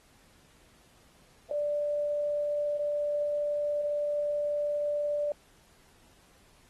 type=tone; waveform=sine; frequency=587.3 Hz; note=D5; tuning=in tune; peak=-27 dBFS; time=1.51-5.32 s; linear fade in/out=2 ms; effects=pink hiss -62 dBFS RMS until 6.69 s + AAC 32 kbps